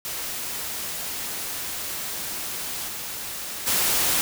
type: noise with level steps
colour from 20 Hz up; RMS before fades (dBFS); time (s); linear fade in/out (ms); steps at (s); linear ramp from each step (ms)
white; -31 / -33 / -22; 0.05-4.21; 0; 2.87 / 3.66; 20
effects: none